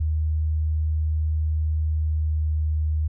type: tone with pitch glide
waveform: sine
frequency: 77.78 to 77.2 Hz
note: D#2 to D#2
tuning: 0 to -13 cents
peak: -20 dBFS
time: 0-3.08 s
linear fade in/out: 10 ms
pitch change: -13 cents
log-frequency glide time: 1.94-2.52 s
effects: none